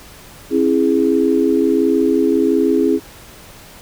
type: chord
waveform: sine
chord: C augmented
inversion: none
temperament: equal with one note detuned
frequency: 268.2 / 329.6 / 415.3 Hz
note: C4 / E4 / G#4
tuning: +43 / 0 / 0 cents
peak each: -16 dBFS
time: 0.5-3 s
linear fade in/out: 50 ms
effects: pink hiss -40 dBFS RMS until 3.81 s